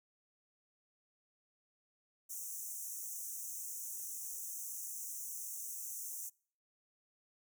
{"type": "high-pass noise", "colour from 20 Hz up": "pink", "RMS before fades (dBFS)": -44, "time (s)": [2.29, 6.3], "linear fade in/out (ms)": 20, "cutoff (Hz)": 5900, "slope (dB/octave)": 96, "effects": ["noise-tail reverb RT60 0.5 s tail -26 dB re dry"]}